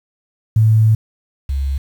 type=tone pair in turn; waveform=sine; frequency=110 / 68.33 Hz; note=A2 / C#2; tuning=0 / -24 cents; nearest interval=minor sixth; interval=824 cents; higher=first; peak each=-8 / -16 dBFS; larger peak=first; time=0.56-0.95 / 1.49-1.78 s; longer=first; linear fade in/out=5 ms; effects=7-bit